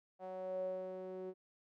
sawtooth tone with band-pass filter sweep, 186.1 Hz, F#3, 10 cents sharp, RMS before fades -43 dBFS, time 0.19-1.34 s, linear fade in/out 50 ms, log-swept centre 660 to 420 Hz, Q 10, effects none

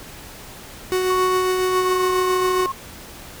45% pulse tone with tremolo, 370 Hz, F#4, in tune, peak -17 dBFS, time 0.92-2.66 s, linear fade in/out 0 ms, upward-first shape triangle, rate 7.3 Hz, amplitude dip 30%
sine tone with pitch glide, 1108.7 to 1075.9 Hz, C#6 to C6, 0 to +48 cents, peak -22 dBFS, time 1.1-2.72 s, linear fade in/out 5 ms, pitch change -52 cents, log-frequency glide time 1.71-2.08 s
effects pink hiss -39 dBFS RMS until 3.4 s

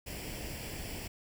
pink noise with comb filter, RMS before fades -41 dBFS, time 0.06-1.08 s, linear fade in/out 10 ms, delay 0.39 ms, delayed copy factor +0.65, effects none

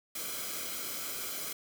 white noise with comb filter, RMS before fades -38 dBFS, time 0.15-1.53 s, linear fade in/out 5 ms, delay 1.1 ms, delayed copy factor -0.65, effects none

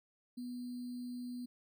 sine tone with sample-and-hold, 246.1 Hz, B3, 6 cents flat, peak -40 dBFS, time 0.37-1.46 s, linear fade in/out 10 ms, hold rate 4410 Hz, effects none

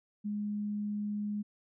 sine tone, 207.7 Hz, G#3, in tune, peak -32 dBFS, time 0.24-1.43 s, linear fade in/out 20 ms, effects none

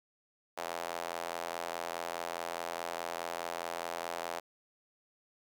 sawtooth tone with high-pass filter, 84.8 Hz, E2, 50 cents sharp, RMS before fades -39 dBFS, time 0.57-4.4 s, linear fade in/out 10 ms, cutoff 670 Hz, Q 1.8, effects none

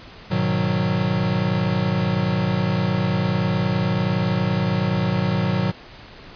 square chord, G# minor seventh, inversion none, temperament equal, 103.83 / 123.47 / 155.56 / 185 Hz, G#2 / B2 / D#3 / F#3, 0 / 0 / 0 / 0 cents, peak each -27 / -26 / -26 / -23 dBFS, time 0.3-5.72 s, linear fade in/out 20 ms, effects pink hiss -42 dBFS RMS until 6.35 s + resampled to 11025 Hz

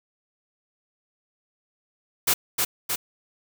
white noise with echo, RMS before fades -20 dBFS, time 2.27-2.34 s, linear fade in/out 10 ms, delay 310 ms, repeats 2, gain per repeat -3 dB, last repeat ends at 2.96 s, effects none

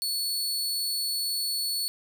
sawtooth tone, 4418 Hz, C#8, 7 cents flat, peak -24 dBFS, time 0.02-1.88 s, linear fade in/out 0 ms, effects none

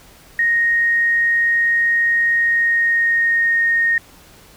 sine tone with pitch glide, 1864.7 to 1851.8 Hz, A#6 to A#6, 0 to -12 cents, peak -13 dBFS, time 0.39-3.98 s, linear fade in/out 2 ms, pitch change -12 cents, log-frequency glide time 2.34-3.61 s, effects pink hiss -46 dBFS RMS until 4.56 s

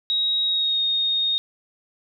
sine tone with pitch glide, 3800 to 3709 Hz, A#7 to A#7, +33 to -9 cents, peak -19 dBFS, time 0.1-1.38 s, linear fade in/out 0 ms, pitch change -42 cents, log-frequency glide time 0.44-0.82 s, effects none

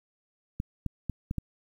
clicks, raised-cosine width 5 ms, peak -18 dBFS, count 5, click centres 0.601 / 0.863 / 1.097 / 1.311 / 1.383 s, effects 9-bit

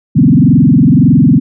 sine tone with frequency modulation, 201.5 Hz, G3, 48 cents sharp, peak -3 dBFS, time 0.15-1.4 s, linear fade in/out 20 ms, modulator 21.8 Hz, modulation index 3.3, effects none

